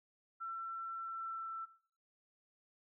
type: tone with pitch glide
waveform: sine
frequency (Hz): 1345 to 1334.2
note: E6 to E6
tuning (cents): +34 to +20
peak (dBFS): -40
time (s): 0.4-1.66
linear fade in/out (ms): 20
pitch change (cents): -14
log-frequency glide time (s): 1-1.53
effects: noise-tail reverb RT60 0.6 s tail -19 dB re dry